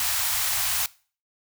white band-stop noise, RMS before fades -25 dBFS, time 0-0.86 s, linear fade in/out 2 ms, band 120 to 680 Hz, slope 48 dB/octave, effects noise-tail reverb RT60 0.4 s tail -21 dB re dry

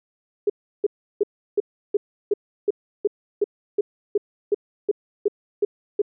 sine tone bursts, 410.6 Hz, G#4, 20 cents flat, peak -15 dBFS, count 16, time 0.47-6.018 s, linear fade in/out 5 ms, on 28 ms, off 340 ms, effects none

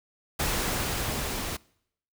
pink noise with level ramp, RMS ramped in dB -27 to -33 dBFS, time 0.39-1.57 s, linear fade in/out 10 ms, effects noise-tail reverb RT60 0.7 s tail -24 dB re dry

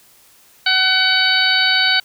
harmonic tone with a mistuned harmonic, 752 Hz, F#5, 28 cents sharp, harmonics 1 / 2 / 3 / 4 / 5 / 6, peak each -25 / -17 / -21 / -20 / -20 / -18 dBFS, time 0.66-2 s, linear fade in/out 5 ms, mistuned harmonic 5, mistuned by +25 cents, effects white hiss -50 dBFS RMS until 2.04 s

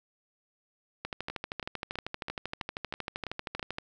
two click trains, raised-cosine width 0.3 ms, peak -18 / -20 dBFS, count 36 / 8, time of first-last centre 1.05-3.784 / 1.3-3.595 s, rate 12.8 / 3.05 Hz, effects none

